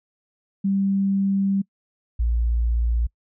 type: tone pair in turn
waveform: sine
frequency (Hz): 196 / 58.02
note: G3 / A#1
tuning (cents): 0 / -7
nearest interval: octave + major sixth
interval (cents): 2107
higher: first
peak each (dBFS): -18 / -18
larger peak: neither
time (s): 0.64-1.62 / 2.19-3.07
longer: first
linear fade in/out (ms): 10
effects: noise-tail reverb RT60 0.1 s tail -25 dB re dry